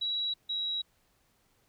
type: tone pair in turn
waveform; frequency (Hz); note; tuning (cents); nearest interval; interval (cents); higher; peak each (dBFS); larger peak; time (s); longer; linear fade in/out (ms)
sine; 3893 / 3868; B7 / B7; -26 / -37; unison; 11; first; -29 / -30; first; 0.01-0.34 / 0.49-0.82; neither; 10
effects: pink hiss -70 dBFS RMS until 1.68 s